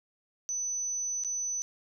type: tone with dropouts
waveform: sine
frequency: 6000 Hz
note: F#8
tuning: 23 cents sharp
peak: -30 dBFS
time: 0.49-1.62 s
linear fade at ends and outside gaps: 0 ms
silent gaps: 1.237-1.247 s
effects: none